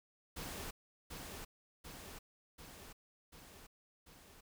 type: noise with echo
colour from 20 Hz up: pink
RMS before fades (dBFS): -45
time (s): 0.36-0.71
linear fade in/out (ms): 10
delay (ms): 740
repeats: 5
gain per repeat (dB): -3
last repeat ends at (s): 4.41
effects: none